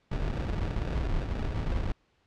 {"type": "noise with sample-and-hold", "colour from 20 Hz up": "brown", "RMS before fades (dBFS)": -30, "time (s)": [0.11, 1.92], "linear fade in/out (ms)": 5, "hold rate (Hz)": 1050, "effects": ["pink hiss -69 dBFS RMS until 2.26 s", "low-pass 4000 Hz 12 dB/octave"]}